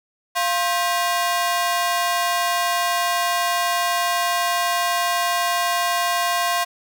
sawtooth ring-modulated tone, 880 Hz, A5, in tune, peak -12 dBFS, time 0.35-6.65 s, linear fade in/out 20 ms, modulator 184 Hz, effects none

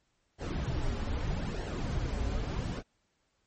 brown noise with flanger, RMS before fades -33 dBFS, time 0.38-2.83 s, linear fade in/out 50 ms, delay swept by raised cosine 0.81 to 6.41 ms, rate 0.8 Hz, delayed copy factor -0.6, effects pink hiss -75 dBFS RMS until 3.46 s + MP3 32 kbps

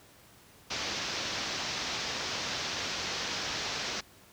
white low-pass noise, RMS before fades -35 dBFS, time 0.7-4.01 s, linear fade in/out 10 ms, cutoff 6000 Hz, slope 48 dB/octave, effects pink hiss -57 dBFS RMS until 4.32 s + high-pass 60 Hz 12 dB/octave

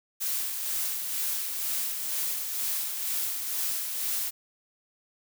blue noise with tremolo, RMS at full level -29 dBFS, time 0.2-4.31 s, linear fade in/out 20 ms, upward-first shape sine, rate 2.1 Hz, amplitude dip 40%, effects none

